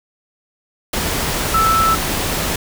sine tone in noise, 1318.5 Hz, E6, in tune, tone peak -12 dBFS, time 1.54-1.95 s, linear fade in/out 5 ms, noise pink, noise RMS -20 dBFS, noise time 0.93-2.56 s, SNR +5 dB, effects none

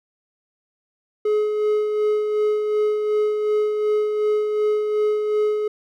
triangle tone with tremolo, 423.5 Hz, G#4, 34 cents sharp, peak -14 dBFS, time 1.25-5.68 s, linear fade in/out 5 ms, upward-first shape sine, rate 2.7 Hz, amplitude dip 40%, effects none

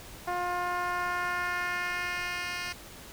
10% pulse tone with band-pass filter sweep, 355.1 Hz, F4, 29 cents sharp, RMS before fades -32 dBFS, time 0.27-2.73 s, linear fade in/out 10 ms, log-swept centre 720 to 3500 Hz, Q 1.3, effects pink hiss -47 dBFS RMS until 3.12 s

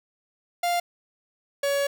45% pulse tone pair in turn, 698.5 / 562.4 Hz, F5 / C#5, 0 / +25 cents, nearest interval major third, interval 375 cents, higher first, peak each -22 dBFS, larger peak neither, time 0.63-0.8 / 1.63-1.87 s, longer second, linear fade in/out 5 ms, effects none

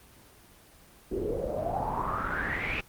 pink noise with low-pass filter sweep, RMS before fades -31 dBFS, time 1.11-2.81 s, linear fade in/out 5 ms, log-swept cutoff 360 to 2600 Hz, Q 8.7, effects pink hiss -55 dBFS RMS until 2.88 s + Opus 24 kbps

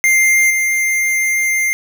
square tone with level steps, 2101 Hz, C7, 7 cents sharp, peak -10 / -14 dBFS, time 0.04-1.73 s, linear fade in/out 0 ms, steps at 0.5 s, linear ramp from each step 5 ms, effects none

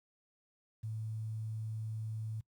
sine tone with quantisation, 110 Hz, A2, in tune, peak -37 dBFS, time 0.83-2.41 s, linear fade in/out 10 ms, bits 11, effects noise-tail reverb RT60 0.1 s tail -22 dB re dry

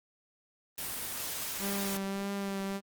white noise, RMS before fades -37 dBFS, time 0.78-1.97 s, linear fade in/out 2 ms
sawtooth tone with vibrato, 197.2 Hz, G3, 11 cents sharp, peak -29 dBFS, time 1.59-2.81 s, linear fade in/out 50 ms, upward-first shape triangle, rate 1.7 Hz, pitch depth 23 cents each way
effects Opus 24 kbps

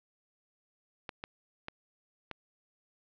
clicks, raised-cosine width 0.3 ms, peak -22 dBFS, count 4, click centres 1.092 / 1.239 / 1.684 / 2.313 s, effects low-pass 4000 Hz 12 dB/octave

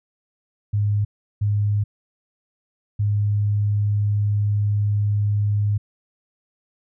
sine tone bursts at uneven times, 103.4 Hz, G#2, 7 cents flat, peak -17 dBFS, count 3, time 0.73-1.05 / 1.41-1.84 / 2.99-5.78 s, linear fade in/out 10 ms, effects none

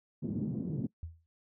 white band-pass noise, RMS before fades -35 dBFS, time 0.22-0.87 s, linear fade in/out 10 ms, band 120 to 260 Hz, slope 24 dB/octave
sine tone with exponential decay, 82.41 Hz, E2, in tune, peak -35 dBFS, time 1.03-1.26 s, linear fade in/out 0 ms, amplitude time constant 48 ms
effects noise-tail reverb RT60 0.1 s tail -21 dB re dry

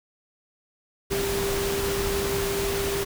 sine tone in noise, 396.5 Hz, G4, 20 cents sharp, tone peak -26 dBFS, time 1.1-3.05 s, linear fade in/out 20 ms, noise pink, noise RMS -29 dBFS, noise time 1.1-3.05 s, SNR 0 dB, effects none

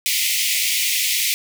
pink high-pass noise, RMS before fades -20 dBFS, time 0.06-1.34 s, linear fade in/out 0 ms, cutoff 2000 Hz, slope 96 dB/octave, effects none

